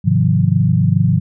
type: chord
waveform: sine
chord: F minor seventh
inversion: first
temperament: equal with one note detuned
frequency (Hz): 103.83 / 130.81 / 155.56 / 178.18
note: Ab2 / C3 / Eb3 / F3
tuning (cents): 0 / 0 / 0 / +35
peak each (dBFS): -16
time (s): 0.04-1.2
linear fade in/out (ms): 20
effects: none